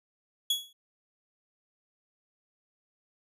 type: tone with exponential decay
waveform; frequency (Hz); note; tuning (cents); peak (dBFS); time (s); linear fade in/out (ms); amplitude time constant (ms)
40% pulse; 3358; G#7; +18; -21; 0.5-0.73; 5; 49
effects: none